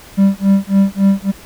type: tone with tremolo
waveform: triangle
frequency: 196.2 Hz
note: G3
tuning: 2 cents sharp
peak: -4 dBFS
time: 0.17-1.32 s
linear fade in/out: 20 ms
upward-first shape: sine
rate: 3.6 Hz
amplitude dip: 100%
effects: pink hiss -39 dBFS RMS until 1.45 s